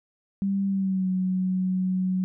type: tone with pitch glide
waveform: sine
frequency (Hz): 196.5 to 185.58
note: G3 to F#3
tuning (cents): +4 to +5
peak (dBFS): -22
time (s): 0.42-2.24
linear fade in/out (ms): 0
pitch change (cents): -99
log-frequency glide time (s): 0.67-1.09
effects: none